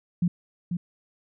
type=tone with echo; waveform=sine; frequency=175.2 Hz; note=F3; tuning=6 cents sharp; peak=-19 dBFS; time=0.22-0.28 s; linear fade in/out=5 ms; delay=490 ms; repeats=1; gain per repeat=-6 dB; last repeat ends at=0.77 s; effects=none